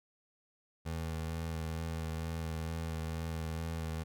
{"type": "tone with vibrato", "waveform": "25% pulse", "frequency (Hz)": 81.1, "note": "E2", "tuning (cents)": -28, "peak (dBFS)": -32, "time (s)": [0.85, 4.04], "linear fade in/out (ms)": 20, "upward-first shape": "sine", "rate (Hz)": 2.2, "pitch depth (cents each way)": 21, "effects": []}